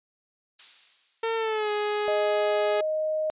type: noise with exponential decay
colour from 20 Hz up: violet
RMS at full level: -31 dBFS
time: 0.59-1.7 s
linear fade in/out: 5 ms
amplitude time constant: 240 ms
type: tone with pitch glide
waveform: sawtooth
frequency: 453.1 to 417.9 Hz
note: A#4 to G#4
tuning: -49 to +11 cents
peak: -21 dBFS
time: 1.23-2.81 s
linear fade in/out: 5 ms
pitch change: -140 cents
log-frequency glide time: 1.36-1.71 s
type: tone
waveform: sine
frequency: 622 Hz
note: D#5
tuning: 1 cent flat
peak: -24 dBFS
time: 2.08-3.3 s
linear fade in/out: 0 ms
effects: resampled to 8000 Hz